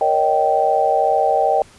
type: chord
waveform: sine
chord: Eb dominant seventh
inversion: second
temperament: just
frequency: 466.7 / 560 / 622.3 / 777.8 Hz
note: Bb4 / Db5 / Eb5 / G5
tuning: +2 / +18 / 0 / -14 cents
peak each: -22 / -21 / -19 / -16 dBFS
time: 0.01-1.62 s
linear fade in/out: 2 ms
effects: pink hiss -47 dBFS RMS until 1.78 s + resampled to 24000 Hz